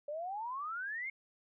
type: exponential sweep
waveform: sine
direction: up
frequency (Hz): 570 to 2198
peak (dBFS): -37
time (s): 0.08-1.1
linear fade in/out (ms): 5
effects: none